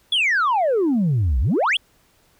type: exponential two-way sweep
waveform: sine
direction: down then up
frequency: 3508 to 56.9 to 3508 Hz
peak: -14 dBFS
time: 0.12-1.77 s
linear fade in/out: 5 ms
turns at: 1.4 s
effects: tanh soft clip ceiling -14 dBFS + pink hiss -59 dBFS RMS until 2.39 s